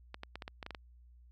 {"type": "clicks", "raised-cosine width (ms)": 0.3, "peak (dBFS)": -26, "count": 9, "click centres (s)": [0.144, 0.234, 0.356, 0.422, 0.479, 0.628, 0.664, 0.707, 0.748], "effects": ["added 60 Hz sine -56 dBFS peak until 1.31 s"]}